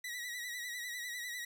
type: tone with vibrato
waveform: sawtooth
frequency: 1942 Hz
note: B6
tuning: 30 cents flat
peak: -36 dBFS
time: 0.04-1.45 s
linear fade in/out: 5 ms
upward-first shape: sine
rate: 10 Hz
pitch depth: 55 cents each way
effects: none